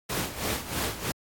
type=noise with tremolo; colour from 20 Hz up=pink; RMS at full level=-28 dBFS; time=0.09-1.12 s; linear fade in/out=10 ms; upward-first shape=sine; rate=3.1 Hz; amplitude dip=75%; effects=high-pass 60 Hz 12 dB/octave + AAC 64 kbps